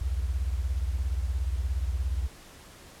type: beating tone pair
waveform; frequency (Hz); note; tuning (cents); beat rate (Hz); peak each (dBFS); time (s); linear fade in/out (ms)
sine; 61.9 / 78.9; B1 / D#2; +5 / +25; 17; -27 / -32; 0.01-2.28; 5
effects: pink hiss -50 dBFS RMS until 3 s + low-pass 12000 Hz 12 dB/octave